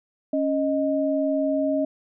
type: tone pair together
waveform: sine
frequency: 276.6 / 622.3 Hz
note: C#4 / D#5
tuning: -4 / 0 cents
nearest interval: octave + major second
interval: 1404 cents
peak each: -23 dBFS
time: 0.33-1.85 s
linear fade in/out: 5 ms
effects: none